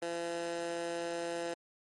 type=tone with high-pass filter; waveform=15% pulse; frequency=170 Hz; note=F3; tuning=46 cents flat; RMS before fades=-37 dBFS; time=0.02-1.54 s; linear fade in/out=5 ms; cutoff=430 Hz; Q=1.5; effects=MP3 48 kbps